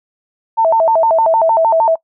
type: tone with vibrato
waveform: sine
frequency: 767 Hz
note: G5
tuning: 38 cents flat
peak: -8 dBFS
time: 0.57-1.96 s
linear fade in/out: 20 ms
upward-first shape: square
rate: 6.5 Hz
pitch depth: 280 cents each way
effects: noise-tail reverb RT60 0.1 s tail -24 dB re dry